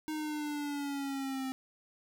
square exponential sweep, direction down, 311.1 to 261.6 Hz, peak -35 dBFS, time 0.08-1.52 s, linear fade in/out 0 ms, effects none

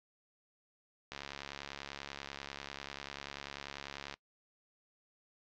click train, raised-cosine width 0.2 ms, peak -24 dBFS, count 213, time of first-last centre 1.12-4.14 s, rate 70.2 Hz, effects noise-tail reverb RT60 0.1 s tail -23 dB re dry + low-pass 5000 Hz 12 dB/octave

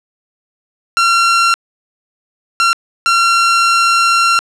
sawtooth tone bursts at uneven times, 1368 Hz, F6, 36 cents flat, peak -5 dBFS, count 3, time 0.97-1.54 / 2.6-2.73 / 3.06-4.39 s, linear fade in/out 0 ms, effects low-pass 7000 Hz 12 dB/octave

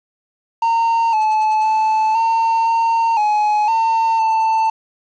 triangle tone with pitch steps, 917 / 865 / 873 / 908 / 914 / 843 / 903 / 889 Hz, A#5 / A5 / A5 / A#5 / A#5 / G#5 / A5 / A5, -29 / -30 / -14 / -46 / -34 / +26 / +45 / +18 cents, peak -11 dBFS, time 0.62-4.7 s, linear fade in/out 5 ms, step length 510 ms, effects resampled to 16000 Hz + 7-bit

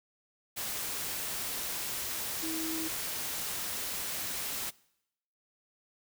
sine tone in noise, 321.2 Hz, E4, 45 cents flat, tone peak -35 dBFS, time 2.42-2.89 s, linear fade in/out 20 ms, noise white, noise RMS -36 dBFS, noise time 0.56-4.71 s, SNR -2 dB, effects noise-tail reverb RT60 0.8 s tail -23 dB re dry

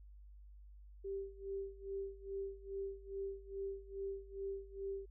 sine tone with tremolo, 392 Hz, G4, in tune, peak -38 dBFS, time 1.04-5.06 s, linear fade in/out 10 ms, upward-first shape sine, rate 2.4 Hz, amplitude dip 90%, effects added 50 Hz sine -54 dBFS peak until 5.1 s

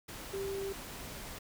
sine tone in noise, 392 Hz, G4, in tune, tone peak -35 dBFS, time 0.33-0.73 s, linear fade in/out 10 ms, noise pink, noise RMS -45 dBFS, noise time 0.08-1.39 s, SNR +7 dB, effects none

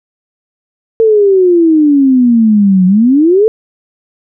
sine exponential two-way sweep, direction down then up, 454.7 to 180.5 to 454.7 Hz, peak -4 dBFS, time 1-3.48 s, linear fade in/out 0 ms, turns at 2.86 s, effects none

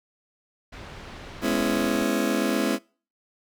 pink low-pass noise, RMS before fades -41 dBFS, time 0.72-2.04 s, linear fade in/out 10 ms, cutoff 3700 Hz, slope 12 dB/octave
30% pulse chord, C# minor seventh, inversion second, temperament just, 207.9 / 249.5 / 277.2 / 332.6 Hz, G#3 / B3 / C#4 / E4, +2 / +18 / 0 / +16 cents, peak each -25 dBFS, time 1.41-2.79 s, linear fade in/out 50 ms
effects noise-tail reverb RT60 0.4 s tail -25 dB re dry

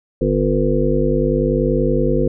harmonic tone, 50.4 Hz, G1, 49 cents sharp, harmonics 1 / 3 / 5 / 7 / 9 / 10, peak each -21 / -21 / -21 / -21 / -21 / -21 dBFS, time 0.21-2.28 s, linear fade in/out 5 ms, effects none

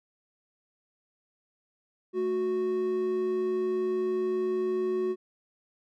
triangle tone pair together, 218.8 / 368.5 Hz, A3 / F#4, -9 / -7 cents, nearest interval major sixth, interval 902 cents, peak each -35 / -24 dBFS, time 2.13-5.16 s, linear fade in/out 50 ms, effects none

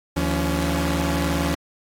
sawtooth tone cluster, 75.7 / 171 / 280.7 Hz, D#2 / F3 / C#4, -47 / -36 / +22 cents, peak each -21 dBFS, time 0.16-1.55 s, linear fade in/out 10 ms, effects AAC 48 kbps

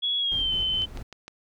sine tone with pitch glide, 3359 to 3062 Hz, G#7 to G7, +19 to -41 cents, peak -23 dBFS, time 0.02-0.86 s, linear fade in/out 20 ms, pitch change -160 cents, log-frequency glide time 0.18-0.52 s
brown noise with tremolo, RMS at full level -36 dBFS, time 0.31-1.03 s, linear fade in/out 10 ms, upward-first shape square, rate 4.7 Hz, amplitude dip 35%
click train, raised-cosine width 0.2 ms, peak -24 dBFS, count 4, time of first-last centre 0.82-1.28 s, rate 6.52 Hz
effects none

